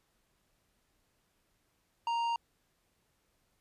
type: tone with tanh clipping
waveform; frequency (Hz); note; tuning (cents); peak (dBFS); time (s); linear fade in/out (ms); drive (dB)
sine; 932; A#5; -1; -31; 2.07-2.36; 2; 10
effects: pink hiss -75 dBFS RMS until 3.6 s + resampled to 32000 Hz